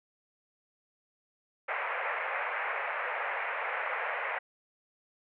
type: band-pass noise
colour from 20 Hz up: white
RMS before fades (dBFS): -34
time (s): 1.68-4.39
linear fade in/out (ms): 10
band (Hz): 490 to 2300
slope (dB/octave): 48
effects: none